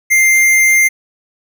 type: tone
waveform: square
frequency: 2099 Hz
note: C7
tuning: 5 cents sharp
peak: -8 dBFS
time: 0.1-0.89 s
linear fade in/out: 20 ms
effects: none